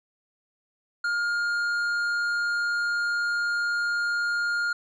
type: tone with tanh clipping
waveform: sine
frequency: 1414 Hz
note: F6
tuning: 21 cents sharp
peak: -25 dBFS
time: 1.04-4.73 s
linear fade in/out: 5 ms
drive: 8 dB
effects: none